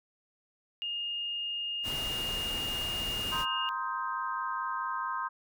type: tone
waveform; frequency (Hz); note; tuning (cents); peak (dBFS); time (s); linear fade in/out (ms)
sine; 2836; F7; +26; -32; 0.82-3.69; 0
type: noise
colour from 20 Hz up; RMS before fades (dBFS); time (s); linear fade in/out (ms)
pink; -39; 1.83-3.46; 50
type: chord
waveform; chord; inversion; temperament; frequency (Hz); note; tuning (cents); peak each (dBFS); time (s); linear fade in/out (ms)
sine; C minor seventh; third; just; 941.9 / 1046.5 / 1255.8 / 1569.8; Bb5 / C6 / Eb6 / G6; +18 / 0 / +16 / +2; -39 / -34 / -37 / -39; 3.31-5.29; 20
effects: none